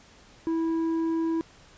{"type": "tone with tanh clipping", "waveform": "sine", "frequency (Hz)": 327.2, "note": "E4", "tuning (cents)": -13, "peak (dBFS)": -25, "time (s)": [0.47, 1.41], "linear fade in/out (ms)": 0, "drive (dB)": 6, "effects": ["pink hiss -54 dBFS RMS until 1.77 s", "resampled to 16000 Hz"]}